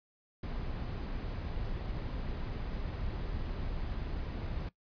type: noise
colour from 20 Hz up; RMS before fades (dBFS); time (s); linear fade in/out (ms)
brown; -37; 0.43-4.69; 5
effects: noise-tail reverb RT60 0.1 s tail -18 dB re dry + resampled to 11025 Hz